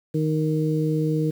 harmonic tone, 155.56 Hz, D#3, in tune, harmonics 1 / 2 / 3, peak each -22 / -25 / -27 dBFS, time 0.14-1.31 s, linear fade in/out 10 ms, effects 8-bit

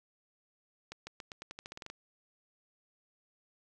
accelerating click train, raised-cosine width 0.2 ms, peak -26 dBFS, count 13, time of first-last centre 0.92-1.9 s, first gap 150 ms, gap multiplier 0.88, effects none

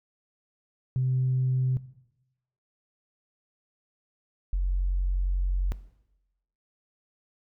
sine tone pair in turn, 129 / 45.61 Hz, C3 / F#1, -24 / -24 cents, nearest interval octave + tritone, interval 1800 cents, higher first, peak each -22 dBFS, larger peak neither, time 0.96-1.77 / 4.53-5.72 s, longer second, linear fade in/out 0 ms, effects noise-tail reverb RT60 0.9 s tail -17 dB re dry + tanh soft clip ceiling -18 dBFS

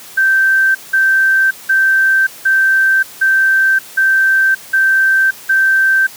sine tone bursts, 1559 Hz, G6, 10 cents flat, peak -8 dBFS, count 8, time 0.17-6.07 s, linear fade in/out 10 ms, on 580 ms, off 180 ms, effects white hiss -35 dBFS RMS until 6.16 s + high-pass 100 Hz 12 dB/octave

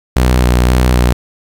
sawtooth tone with vibrato, 61.74 Hz, B1, in tune, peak -4 dBFS, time 0.16-1.13 s, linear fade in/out 5 ms, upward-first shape square, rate 1.9 Hz, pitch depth 22 cents each way, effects 7-bit

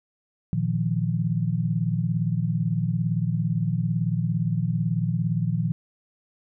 sine chord, Bb suspended fourth, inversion none, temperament equal with one note detuned, 116.54 / 155.56 / 173.31 Hz, Bb2 / Eb3 / F3, 0 / 0 / -13 cents, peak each -26 dBFS, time 0.53-5.72 s, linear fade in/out 0 ms, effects none

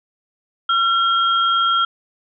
sine tone pair together, 1362 / 3239 Hz, F6 / G#7, -44 / -44 cents, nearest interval octave + minor third, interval 1500 cents, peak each -15 / -20 dBFS, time 0.69-1.85 s, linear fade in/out 5 ms, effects none

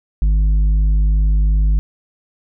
sine tone with tanh clipping, 51.3 Hz, G#1, 21 cents flat, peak -12 dBFS, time 0.22-1.79 s, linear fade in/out 0 ms, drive 6 dB, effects none

